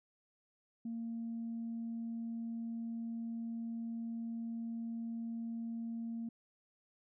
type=tone; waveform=sine; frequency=230 Hz; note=A#3; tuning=23 cents flat; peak=-37 dBFS; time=0.85-6.29 s; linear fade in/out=5 ms; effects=tanh soft clip ceiling -34 dBFS